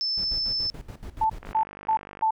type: tone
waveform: sine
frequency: 5274 Hz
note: E8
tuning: in tune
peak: -24 dBFS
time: 0.01-0.7 s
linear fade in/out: 0 ms
type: noise with tremolo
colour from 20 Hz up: brown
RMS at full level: -37 dBFS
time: 0.17-1.53 s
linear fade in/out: 10 ms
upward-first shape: square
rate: 7 Hz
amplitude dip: 80%
type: tone bursts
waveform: sine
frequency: 880 Hz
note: A5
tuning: in tune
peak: -19 dBFS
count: 4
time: 1.21-2.308 s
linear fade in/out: 5 ms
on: 87 ms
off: 250 ms
type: click train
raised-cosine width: 0.5 ms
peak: -25 dBFS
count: 40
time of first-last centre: 1.43-2.212 s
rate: 49.9 Hz
effects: none